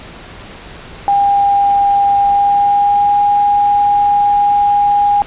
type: tone with pitch glide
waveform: sine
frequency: 804 to 816.6 Hz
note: G5 to G#5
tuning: +44 to -29 cents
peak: -8 dBFS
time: 1.08-5.22 s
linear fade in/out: 0 ms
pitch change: +27 cents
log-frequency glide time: 2.16-3.13 s
effects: pink hiss -33 dBFS RMS until 5.26 s + resampled to 8000 Hz